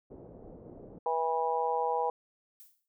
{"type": "low-pass noise", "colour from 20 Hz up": "white", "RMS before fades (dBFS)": -49, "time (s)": [0.1, 0.99], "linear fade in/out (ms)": 10, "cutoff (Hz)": 540, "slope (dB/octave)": 24}
{"type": "harmonic tone", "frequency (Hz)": 162.6, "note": "E3", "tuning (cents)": -23, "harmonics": [3, 4, 5, 6], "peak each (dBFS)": [-32, -38, -31, -33], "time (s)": [1.06, 2.1], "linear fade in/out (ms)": 2}
{"type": "noise with exponential decay", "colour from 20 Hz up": "violet", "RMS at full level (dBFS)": -50, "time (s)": [2.6, 2.88], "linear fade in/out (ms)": 0, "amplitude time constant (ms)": 60}
{"effects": []}